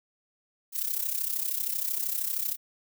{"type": "noise with amplitude modulation", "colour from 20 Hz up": "violet", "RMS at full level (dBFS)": -27, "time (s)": [0.72, 2.57], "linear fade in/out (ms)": 50, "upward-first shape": "sine", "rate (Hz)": 32.9, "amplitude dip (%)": 75, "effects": []}